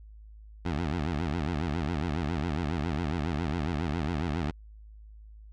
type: tone with vibrato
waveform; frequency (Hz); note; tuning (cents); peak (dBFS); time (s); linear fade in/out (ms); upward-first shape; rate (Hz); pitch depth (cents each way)
15% pulse; 79.8; D#2; +44; -22; 0.65-4.51; 5; sine; 7.3; 200
effects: added 53 Hz sine -46 dBFS peak until 5.52 s + low-pass 4000 Hz 12 dB/octave